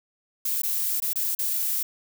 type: noise with dropouts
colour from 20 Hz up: violet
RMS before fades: -26 dBFS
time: 0.45-1.83 s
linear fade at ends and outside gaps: 5 ms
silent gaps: 0.62-0.633 / 1.002-1.021 / 1.133-1.157 / 1.35-1.389 s
effects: none